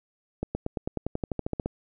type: accelerating click train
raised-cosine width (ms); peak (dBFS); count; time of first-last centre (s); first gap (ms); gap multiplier
2; -15; 15; 0.43-1.66; 120; 0.95
effects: none